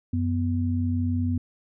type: tone pair together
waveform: sine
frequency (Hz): 92.61 / 246.8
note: F#2 / B3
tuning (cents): +2 / -1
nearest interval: octave + perfect fourth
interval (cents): 1697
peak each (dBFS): -24 / -26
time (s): 0.13-1.38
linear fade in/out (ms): 5
effects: none